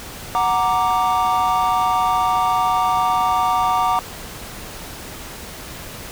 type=chord; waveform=triangle; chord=Gb augmented; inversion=none; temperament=equal; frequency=740 / 932.3 / 1174.7 Hz; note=Gb5 / Bb5 / D6; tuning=0 / 0 / 0 cents; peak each=-18 dBFS; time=0.35-3.99 s; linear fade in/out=0 ms; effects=pink hiss -34 dBFS RMS until 6.11 s